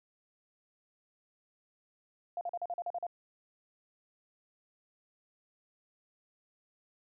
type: tone bursts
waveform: sine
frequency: 698.5 Hz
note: F5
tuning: in tune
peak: -33 dBFS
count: 9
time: 2.37-3.067 s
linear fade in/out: 2 ms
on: 41 ms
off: 41 ms
effects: none

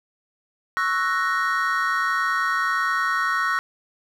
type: chord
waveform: triangle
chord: F# dominant seventh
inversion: second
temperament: equal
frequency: 1108.7 / 1318.5 / 1480 / 1864.7 Hz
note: C#6 / E6 / F#6 / A#6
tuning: 0 / 0 / 0 / 0 cents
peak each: -24 dBFS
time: 0.77-3.59 s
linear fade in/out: 0 ms
effects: none

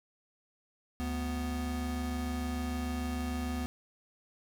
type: tone pair together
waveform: square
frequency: 73.42 / 247 Hz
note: D2 / B3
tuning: 0 / 0 cents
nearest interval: octave + major sixth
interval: 2100 cents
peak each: -36 / -36 dBFS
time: 1-3.66 s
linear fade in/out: 0 ms
effects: none

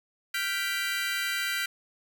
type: chord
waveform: 30% pulse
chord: G dominant seventh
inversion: third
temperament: equal with one note detuned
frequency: 1396.9 / 1556.3 / 1975.5 / 2349 Hz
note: F6 / G6 / B6 / D7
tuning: 0 / -13 / 0 / 0 cents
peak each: -32 / -30 / -30 / -33 dBFS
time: 0.34-1.66 s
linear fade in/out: 5 ms
effects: none

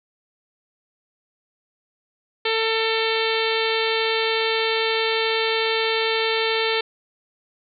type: harmonic tone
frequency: 447.2 Hz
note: A4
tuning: 28 cents sharp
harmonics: 1 / 2 / 3 / 4 / 5 / 6 / 7 / 8 / 9 / 10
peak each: -23 / -29 / -31 / -30 / -28 / -30 / -30 / -30 / -31 / -35 dBFS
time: 2.45-6.81 s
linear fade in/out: 5 ms
effects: none

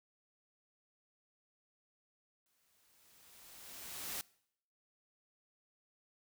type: noise with exponential growth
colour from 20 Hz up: white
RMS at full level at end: -40 dBFS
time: 2.46-4.21 s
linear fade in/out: 0 ms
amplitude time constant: 380 ms
effects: noise-tail reverb RT60 0.7 s tail -23 dB re dry

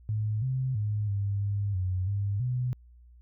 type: tone with pitch steps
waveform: sine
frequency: 107.2 / 130.3 / 105.1 / 100.3 / 101.2 / 92.2 / 100.5 / 125.1 Hz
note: A2 / C3 / G#2 / G2 / G#2 / F#2 / G2 / B2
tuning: -45 / -7 / +21 / +40 / -44 / -6 / +44 / +23 cents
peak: -26 dBFS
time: 0.09-2.73 s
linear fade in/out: 0 ms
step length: 330 ms
effects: added 60 Hz sine -51 dBFS peak until 3.21 s

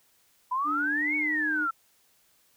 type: exponential two-way sweep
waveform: sine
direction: up then down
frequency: 980 to 2255 to 1320 Hz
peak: -25 dBFS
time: 0.51-1.71 s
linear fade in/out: 10 ms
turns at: 1.16 s
type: tone with pitch glide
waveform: triangle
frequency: 293.7 to 306.3 Hz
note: D4 to D#4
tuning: 0 to -27 cents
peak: -30 dBFS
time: 0.64-1.68 s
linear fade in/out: 50 ms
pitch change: +73 cents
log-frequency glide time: 0.87-1.36 s
effects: white hiss -65 dBFS RMS until 2.56 s

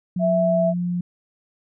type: tone with pitch glide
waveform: sine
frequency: 180 to 176.5 Hz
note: F#3 to F3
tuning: -47 to +19 cents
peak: -21 dBFS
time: 0.16-1.01 s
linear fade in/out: 5 ms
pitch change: -34 cents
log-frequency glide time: 0.33-0.73 s
type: tone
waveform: sine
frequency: 659.3 Hz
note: E5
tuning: in tune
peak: -17 dBFS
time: 0.19-0.74 s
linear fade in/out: 50 ms
effects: none

